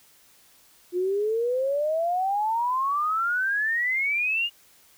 sine exponential sweep, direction up, 349.2 to 2883 Hz, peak -22 dBFS, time 0.92-4.5 s, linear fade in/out 50 ms, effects white hiss -57 dBFS RMS until 4.97 s

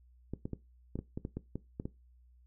clicks, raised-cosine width 3 ms, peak -24 dBFS, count 11, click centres 0.336 / 0.455 / 0.533 / 0.956 / 0.99 / 1.175 / 1.251 / 1.37 / 1.556 / 1.799 / 1.855 s, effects noise-tail reverb RT60 0.2 s tail -18 dB re dry + added 61 Hz sine -59 dBFS peak until 2.46 s

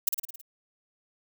violet noise with echo, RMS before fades -22 dBFS, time 0.07-0.09 s, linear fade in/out 5 ms, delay 54 ms, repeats 6, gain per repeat -4 dB, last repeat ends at 0.414 s, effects none

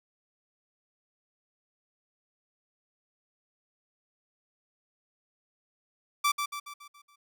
sawtooth tone with echo, 1165 Hz, D6, 14 cents flat, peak -19 dBFS, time 6.24-6.32 s, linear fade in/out 10 ms, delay 140 ms, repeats 6, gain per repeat -6 dB, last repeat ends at 7.16 s, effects none

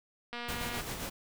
click train, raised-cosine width 0.3 ms, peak -24 dBFS, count 115, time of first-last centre 0.33-0.807 s, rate 239 Hz
pink noise with tremolo, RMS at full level -37 dBFS, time 0.48-1.1 s, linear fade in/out 10 ms, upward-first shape sine, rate 7.6 Hz, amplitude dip 45%
effects none

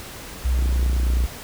sine tone with pitch glide, 62.4 to 60.8 Hz, B1 to B1, +19 to -26 cents, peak -17 dBFS, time 0.44-1.27 s, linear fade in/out 20 ms, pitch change -45 cents, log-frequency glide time 0.91-1.05 s
click train, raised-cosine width 3 ms, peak -20 dBFS, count 20, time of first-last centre 0.59-1.238 s, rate 29.3 Hz
effects pink hiss -37 dBFS RMS until 1.43 s

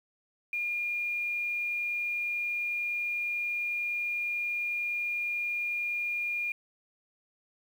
sine tone with quantisation, 2417 Hz, D7, 49 cents sharp, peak -29 dBFS, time 0.53-6.52 s, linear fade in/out 2 ms, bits 9, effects none

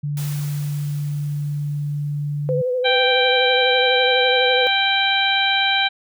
sine tone, 146 Hz, D3, 10 cents flat, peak -21 dBFS, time 0.03-2.62 s, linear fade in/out 10 ms
white noise with exponential decay, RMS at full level -34 dBFS, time 0.17-3.35 s, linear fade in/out 2 ms, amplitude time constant 690 ms
sine tone with vibrato, 503 Hz, B4, 32 cents sharp, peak -18 dBFS, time 2.49-4.67 s, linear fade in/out 0 ms, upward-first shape sine, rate 12 Hz, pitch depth 37 cents each way
harmonic tone, 784 Hz, G5, in tune, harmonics 1 / 2 / 3 / 4 / 5, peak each -22 / -22 / -22 / -22 / -22 dBFS, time 2.84-5.89 s, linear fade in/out 20 ms
effects none

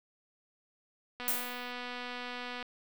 click train, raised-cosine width 0.3 ms, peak -25 dBFS, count 352, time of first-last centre 1.2-2.627 s, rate 246 Hz
violet noise with exponential decay, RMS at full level -28 dBFS, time 1.28-1.72 s, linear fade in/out 0 ms, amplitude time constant 95 ms
effects none

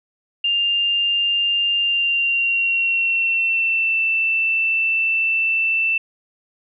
sine tone with pitch glide, 2800 to 2666 Hz, F7 to E7, +4 to +19 cents, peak -16 dBFS, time 0.44-5.98 s, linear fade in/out 5 ms, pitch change -85 cents, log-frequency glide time 1.79-4.01 s, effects none

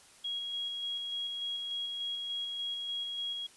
sine tone with tremolo, 3300 Hz, G#7, 12 cents flat, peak -33 dBFS, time 0.24-3.47 s, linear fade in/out 10 ms, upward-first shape square, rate 3.4 Hz, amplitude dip 25%, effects white hiss -58 dBFS RMS until 3.56 s + resampled to 24000 Hz

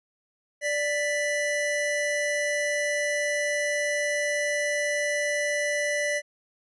square tone pair together, 587.3 / 1978.4 Hz, D5 / B6, 0 / +3 cents, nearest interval octave + major sixth, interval 2103 cents, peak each -28 / -28 dBFS, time 0.61-6.22 s, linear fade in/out 50 ms, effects resampled to 24000 Hz

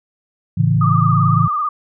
sine chord, A major, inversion none, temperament equal, 110 / 138.59 / 164.81 Hz, A2 / C#3 / E3, 0 / 0 / 0 cents, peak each -16 dBFS, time 0.57-1.48 s, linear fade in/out 10 ms
sine tone with vibrato, 1206 Hz, D6, 46 cents sharp, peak -16 dBFS, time 0.81-1.69 s, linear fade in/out 5 ms, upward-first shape sine, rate 18 Hz, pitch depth 69 cents each way
effects none

